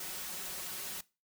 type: noise with comb filter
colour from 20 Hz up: white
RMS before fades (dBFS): -41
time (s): 0-1.01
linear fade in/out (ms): 5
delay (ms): 5.4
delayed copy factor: +0.6
effects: noise-tail reverb RT60 0.3 s tail -21 dB re dry